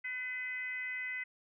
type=tone with frequency modulation; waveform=sine; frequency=2023 Hz; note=B6; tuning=41 cents sharp; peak=-36 dBFS; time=0.04-1.24 s; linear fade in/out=10 ms; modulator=514 Hz; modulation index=0.57; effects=none